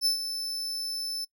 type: tone with ADSR envelope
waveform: 40% pulse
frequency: 5274 Hz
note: E8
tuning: in tune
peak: -20 dBFS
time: 0.01-1.25 s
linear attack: 49 ms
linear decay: 110 ms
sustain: -10 dB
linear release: 10 ms
effects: noise-tail reverb RT60 0.1 s tail -22 dB re dry